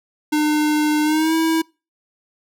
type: tone with pitch glide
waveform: square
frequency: 302.2 to 323.9 Hz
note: D4 to E4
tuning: +50 to -30 cents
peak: -16 dBFS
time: 0.32-1.62 s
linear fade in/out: 10 ms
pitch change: +120 cents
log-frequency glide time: 1.03-1.34 s
effects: noise-tail reverb RT60 0.3 s tail -26 dB re dry